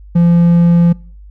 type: tone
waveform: triangle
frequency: 171.3 Hz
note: F3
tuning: 33 cents flat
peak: -4 dBFS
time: 0.15-0.93 s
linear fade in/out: 10 ms
effects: noise-tail reverb RT60 0.5 s tail -25 dB re dry + added 50 Hz sine -33 dBFS peak until 1.3 s